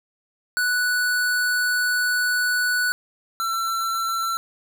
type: tone pair in turn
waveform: square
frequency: 1480 / 1346.4 Hz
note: F#6 / E6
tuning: 0 / +36 cents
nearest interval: major second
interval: 164 cents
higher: first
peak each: -20 / -23 dBFS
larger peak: first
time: 0.57-2.92 / 3.4-4.37 s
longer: first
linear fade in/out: 0 ms
effects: 9-bit